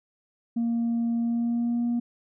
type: tone with pitch glide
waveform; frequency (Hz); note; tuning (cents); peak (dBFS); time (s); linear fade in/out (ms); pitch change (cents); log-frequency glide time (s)
sine; 233.1 to 238.1; A#3 to A#3; 0 to +37; -21; 0.56-2; 10; +37; 1.18-1.85
effects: tanh soft clip ceiling -21 dBFS